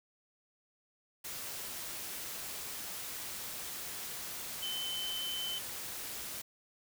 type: tone in noise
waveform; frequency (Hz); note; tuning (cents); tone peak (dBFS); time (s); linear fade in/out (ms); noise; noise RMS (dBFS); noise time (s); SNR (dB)
sine; 3061; G7; -42; -36; 4.62-5.59; 10; white; -42; 1.24-6.42; +3
effects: none